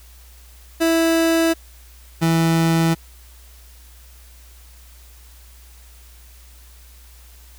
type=tone pair in turn; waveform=30% pulse; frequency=328.8 / 164.4 Hz; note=E4 / E3; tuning=-4 / -4 cents; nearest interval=octave; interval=1200 cents; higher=first; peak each=-12 dBFS; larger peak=neither; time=0.8-1.54 / 2.21-2.95 s; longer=neither; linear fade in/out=20 ms; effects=added 60 Hz sine -43 dBFS peak until 7.58 s + white hiss -50 dBFS RMS until 7.58 s